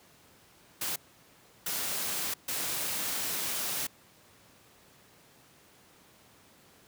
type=noise bursts at uneven times; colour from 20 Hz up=white; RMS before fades=-33 dBFS; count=3; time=0.81-0.96 / 1.66-2.34 / 2.48-3.87 s; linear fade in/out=5 ms; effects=pink hiss -59 dBFS RMS until 6.87 s + high-pass 100 Hz 12 dB/octave